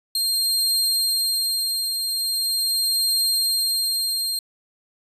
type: tone with tremolo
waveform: sawtooth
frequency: 4196 Hz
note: C8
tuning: 4 cents sharp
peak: -15 dBFS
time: 0.15-4.39 s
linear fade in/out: 2 ms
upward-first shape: triangle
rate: 0.41 Hz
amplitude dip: 45%
effects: resampled to 32000 Hz